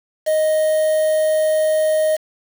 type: tone with quantisation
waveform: triangle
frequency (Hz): 622.3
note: D#5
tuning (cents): 0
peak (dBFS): -12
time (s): 0.26-2.17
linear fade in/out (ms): 20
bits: 5
effects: none